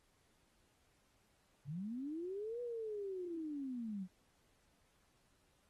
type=linear two-way sweep; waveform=sine; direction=up then down; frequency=130.81 to 490 to 177.4 Hz; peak=-40 dBFS; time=1.65-4.08 s; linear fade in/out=50 ms; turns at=2.61 s; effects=pink hiss -75 dBFS RMS until 5.69 s + AAC 32 kbps